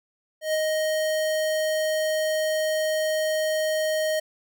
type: tone with ADSR envelope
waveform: square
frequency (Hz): 624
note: D#5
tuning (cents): +5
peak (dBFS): -21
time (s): 0.41-4.2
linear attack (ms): 130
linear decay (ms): 20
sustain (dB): -2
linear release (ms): 9
effects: none